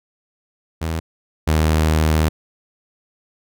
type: tone pair in turn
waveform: sawtooth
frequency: 81 / 78.29 Hz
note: E2 / D#2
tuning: -30 / +11 cents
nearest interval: minor second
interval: 59 cents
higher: first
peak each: -17 / -10 dBFS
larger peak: second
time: 0.81-1 / 1.47-2.29 s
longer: second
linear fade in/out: 10 ms
effects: none